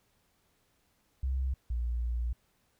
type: tone pair in turn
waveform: sine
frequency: 65.5 / 59.26 Hz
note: C2 / A#1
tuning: +2 / +29 cents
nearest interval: major second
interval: 173 cents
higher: first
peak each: -28 / -29 dBFS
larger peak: first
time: 1.23-1.54 / 1.7-2.33 s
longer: second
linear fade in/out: 5 ms
effects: pink hiss -72 dBFS RMS until 2.79 s